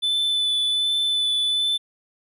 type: tone with vibrato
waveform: triangle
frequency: 3500 Hz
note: A7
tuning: 10 cents flat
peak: -18 dBFS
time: 0.02-1.78 s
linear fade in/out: 20 ms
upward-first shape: sine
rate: 1.3 Hz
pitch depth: 13 cents each way
effects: none